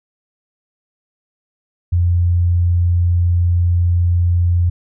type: tone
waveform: sine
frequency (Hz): 87.31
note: F2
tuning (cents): 0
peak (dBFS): -11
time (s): 1.92-4.7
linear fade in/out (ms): 10
effects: none